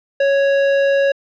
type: tone with hard clipping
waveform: sine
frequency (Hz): 554.4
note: C#5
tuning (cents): 0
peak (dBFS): -14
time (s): 0.2-1.12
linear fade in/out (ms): 5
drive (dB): 16
effects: low-pass 3000 Hz 12 dB/octave